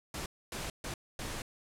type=noise bursts at uneven times; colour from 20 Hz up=pink; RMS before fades=-39 dBFS; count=4; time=0.14-0.26 / 0.52-0.7 / 0.84-0.94 / 1.19-1.42 s; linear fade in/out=2 ms; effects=low-pass 11000 Hz 12 dB/octave